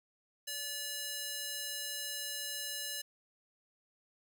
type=tone with high-pass filter; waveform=square; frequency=577 Hz; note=D5; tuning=31 cents flat; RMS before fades=-40 dBFS; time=0.47-3.02 s; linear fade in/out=10 ms; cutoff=3200 Hz; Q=0.61; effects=11-bit